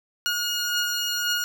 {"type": "beating tone pair", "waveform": "15% pulse", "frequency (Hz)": [1436, 1437.9], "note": ["F6", "F#6"], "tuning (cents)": [48, -50], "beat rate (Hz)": 1.9, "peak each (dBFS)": [-18, -24], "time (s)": [0.26, 1.44], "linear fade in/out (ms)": 0, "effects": []}